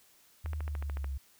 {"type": "exponential sweep", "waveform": "sine", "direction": "down", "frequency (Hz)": [77.78, 67], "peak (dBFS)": -33, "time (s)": [0.44, 1.18], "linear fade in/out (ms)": 10}
{"type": "click train", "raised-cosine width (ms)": 0.5, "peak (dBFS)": -28, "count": 9, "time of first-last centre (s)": [0.46, 1.044], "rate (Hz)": 13.7}
{"effects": ["white hiss -63 dBFS RMS until 1.39 s"]}